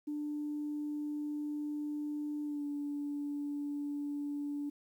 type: tone with pitch glide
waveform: sine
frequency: 296.5 to 289.1 Hz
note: D4 to D4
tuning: +17 to -27 cents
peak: -34 dBFS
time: 0.07-4.7 s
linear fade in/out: 10 ms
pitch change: -44 cents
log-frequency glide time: 2.44-2.64 s
effects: tanh soft clip ceiling -30 dBFS + 11-bit